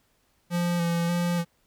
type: tone with vibrato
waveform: square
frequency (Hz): 172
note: F3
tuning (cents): -26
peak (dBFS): -24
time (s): 0.5-1.45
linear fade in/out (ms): 50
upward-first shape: square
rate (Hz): 1.7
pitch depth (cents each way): 20
effects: pink hiss -68 dBFS RMS until 1.66 s